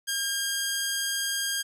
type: tone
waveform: 10% pulse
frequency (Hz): 1613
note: G6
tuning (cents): +49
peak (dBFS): -18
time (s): 0.07-1.63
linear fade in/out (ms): 20
effects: none